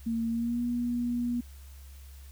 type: tone with pitch glide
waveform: sine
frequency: 228.7 to 240.8 Hz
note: A#3 to B3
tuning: -33 to -44 cents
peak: -27 dBFS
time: 0.06-1.41 s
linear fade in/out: 10 ms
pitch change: +89 cents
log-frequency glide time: 0.29-0.62 s
effects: added 68 Hz sine -45 dBFS peak until 2.31 s + white hiss -58 dBFS RMS until 2.31 s